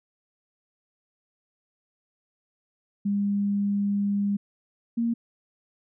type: tone pair in turn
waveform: sine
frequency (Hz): 201.9 / 232.7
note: G#3 / A#3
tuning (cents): -49 / -3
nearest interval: major second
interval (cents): 246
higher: second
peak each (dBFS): -22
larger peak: neither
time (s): 3.05-4.37 / 4.97-5.14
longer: first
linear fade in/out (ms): 10
effects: none